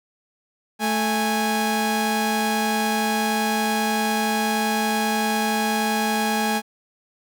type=tone pair together; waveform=sawtooth; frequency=219.2 / 826.4 Hz; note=A3 / G#5; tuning=-6 / -9 cents; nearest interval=octave + major seventh; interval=2297 cents; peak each=-19 dBFS; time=0.79-6.62 s; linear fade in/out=50 ms; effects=none